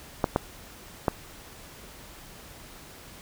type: clicks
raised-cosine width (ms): 1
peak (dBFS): -7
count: 3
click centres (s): 0.242 / 0.361 / 1.082
effects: pink hiss -47 dBFS RMS until 3.21 s